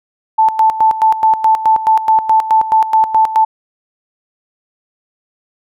sine tone with tremolo, 880 Hz, A5, in tune, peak -6 dBFS, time 0.38-3.45 s, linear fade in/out 10 ms, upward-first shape square, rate 4.7 Hz, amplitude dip 75%, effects none

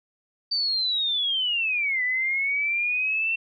sine linear two-way sweep, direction down then up, 4626 to 1975.5 to 2706 Hz, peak -22 dBFS, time 0.51-3.36 s, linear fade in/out 10 ms, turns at 2.03 s, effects none

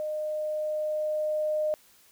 sine tone with level ramp, 612 Hz, D#5, 29 cents flat, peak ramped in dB -29 to -24 dBFS, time 0-1.74 s, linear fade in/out 0 ms, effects white hiss -59 dBFS RMS until 2.11 s

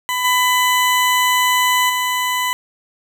20% pulse tone with level steps, 1000 Hz, B5, 21 cents sharp, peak -13 / -8 / -12 dBFS, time 0.09-2.53 s, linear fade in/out 0 ms, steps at 0.24 / 1.89 s, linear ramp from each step 10 ms, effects none

